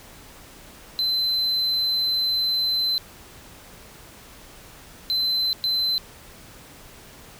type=tone bursts at uneven times; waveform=triangle; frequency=4060 Hz; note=B7; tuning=47 cents sharp; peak=-19 dBFS; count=3; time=0.99-2.98 / 5.1-5.53 / 5.64-5.98 s; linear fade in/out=0 ms; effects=pink hiss -46 dBFS RMS until 7.39 s